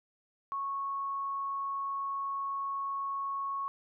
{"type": "tone", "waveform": "sine", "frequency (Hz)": 1103, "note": "C#6", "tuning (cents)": -9, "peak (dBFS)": -32, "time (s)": [0.52, 3.68], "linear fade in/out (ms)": 0, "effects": []}